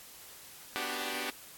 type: chord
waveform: 5% pulse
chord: G major seventh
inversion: first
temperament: equal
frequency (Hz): 246.9 / 293.7 / 370 / 392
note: B3 / D4 / F#4 / G4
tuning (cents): 0 / 0 / 0 / 0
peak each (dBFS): -29 / -28 / -30 / -27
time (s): 0.76-1.3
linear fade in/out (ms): 0
effects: white hiss -51 dBFS RMS until 1.57 s + AAC 64 kbps